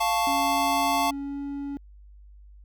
square chord, F augmented, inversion none, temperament equal, 698.5 / 880 / 1108.7 Hz, F5 / A5 / C#6, 0 / 0 / 0 cents, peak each -27 / -26 / -29 dBFS, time 0-1.11 s, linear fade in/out 10 ms
triangle tone with pitch glide, 277.2 to 281.7 Hz, C#4 to C#4, 0 to +28 cents, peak -28 dBFS, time 0.27-1.77 s, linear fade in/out 0 ms, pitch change +28 cents, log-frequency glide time 0.97-1.39 s
effects added 50 Hz sine -46 dBFS peak until 2.64 s

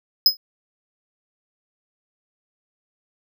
square tone with exponential decay, 5070 Hz, D#8, 32 cents sharp, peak -7 dBFS, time 0.26-0.37 s, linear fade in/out 2 ms, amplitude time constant 23 ms, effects none

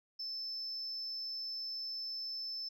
sine tone, 5274 Hz, E8, in tune, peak -37 dBFS, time 0.19-2.69 s, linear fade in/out 10 ms, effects tanh soft clip ceiling -35 dBFS

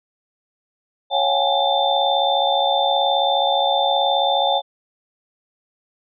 sine tone cluster, 554 / 710 / 785 / 844 / 3561 Hz, C#5 / F5 / G5 / G#5 / A7, -1 / +28 / +2 / +28 / +20 cents, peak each -22 dBFS, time 1.1-4.62 s, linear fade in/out 50 ms, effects none

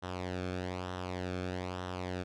sawtooth tone with flanger, 91 Hz, F#2, 28 cents flat, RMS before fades -38 dBFS, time 0.02-2.24 s, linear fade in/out 20 ms, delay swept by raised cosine 0.43 to 1.04 ms, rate 1.1 Hz, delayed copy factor -0.65, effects low-pass 5000 Hz 12 dB/octave

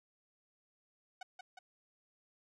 sawtooth tone with echo, 744 Hz, F#5, 9 cents sharp, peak -40 dBFS, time 1.21-1.23 s, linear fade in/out 5 ms, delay 180 ms, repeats 2, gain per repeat -3 dB, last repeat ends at 1.59 s, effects low-pass 6000 Hz 12 dB/octave

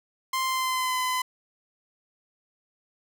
sawtooth tone with pitch glide, 1046.5 to 1015.5 Hz, C6 to B5, 0 to +48 cents, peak -21 dBFS, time 0.33-1.22 s, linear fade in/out 5 ms, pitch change -52 cents, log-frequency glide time 0.45-0.98 s, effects none

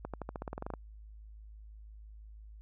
accelerating click train, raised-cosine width 1 ms, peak -24 dBFS, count 13, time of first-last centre 0.05-0.738 s, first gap 87 ms, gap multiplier 0.92, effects added 53 Hz sine -48 dBFS peak until 2.61 s

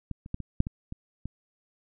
clicks, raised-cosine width 5 ms, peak -21 / -30 / -18 / -23 / -9 / -20 / -24 / -22 dBFS, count 8, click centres 0.113 / 0.261 / 0.344 / 0.403 / 0.604 / 0.669 / 0.924 / 1.256 s, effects none

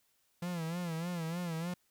45% pulse tone with vibrato, 169.4 Hz, E3, 48 cents sharp, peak -35 dBFS, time 0.42-1.74 s, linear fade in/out 5 ms, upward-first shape sine, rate 3.3 Hz, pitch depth 93 cents each way, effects white hiss -74 dBFS RMS until 1.9 s

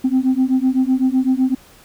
sine beating tone pair, 256 / 263.9 Hz, C4 / C4, -38 / +15 cents, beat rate 7.9 Hz, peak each -15 dBFS, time 0.04-1.55 s, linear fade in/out 10 ms, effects tanh soft clip ceiling -9 dBFS + pink hiss -47 dBFS RMS until 1.84 s

